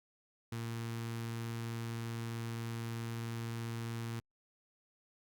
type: tone with notch filter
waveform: sawtooth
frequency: 115.4 Hz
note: A#2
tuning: 17 cents flat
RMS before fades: -40 dBFS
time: 0.52-4.2 s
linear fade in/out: 5 ms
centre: 610 Hz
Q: 1.5
effects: Opus 48 kbps